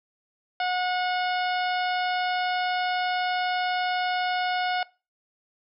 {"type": "harmonic tone with a mistuned harmonic", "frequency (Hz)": 728, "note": "F#5", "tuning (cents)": -28, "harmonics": [1, 2, 3, 4, 5, 6, 7], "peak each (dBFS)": [-25, -31, -35, -37, -39, -41, -42], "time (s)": [0.6, 4.83], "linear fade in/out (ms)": 2, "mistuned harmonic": 5, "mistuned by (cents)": -24, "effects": ["noise-tail reverb RT60 0.3 s tail -21 dB re dry"]}